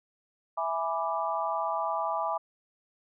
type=chord; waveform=sine; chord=E dominant seventh; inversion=none; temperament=equal; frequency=659.3 / 830.6 / 987.8 / 1174.7 Hz; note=E5 / G#5 / B5 / D6; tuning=0 / 0 / 0 / 0 cents; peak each=-33 dBFS; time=0.57-2.38 s; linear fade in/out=10 ms; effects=none